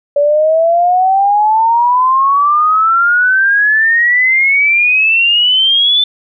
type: exponential sweep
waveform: sine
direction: up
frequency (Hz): 570 to 3537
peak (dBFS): -7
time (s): 0.16-6.04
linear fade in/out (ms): 5
effects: none